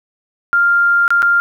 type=tone with dropouts; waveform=sine; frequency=1396.9 Hz; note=F6; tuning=in tune; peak=-9 dBFS; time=0.53-1.4 s; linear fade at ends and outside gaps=0 ms; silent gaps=1.079-1.105 / 1.221-1.228 s; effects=8-bit